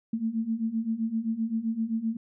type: beating tone pair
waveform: sine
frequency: 220.3 / 228 Hz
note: A3 / A#3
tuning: +2 / -38 cents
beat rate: 7.7 Hz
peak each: -31 / -28 dBFS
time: 0.13-2.17 s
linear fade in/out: 5 ms
effects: none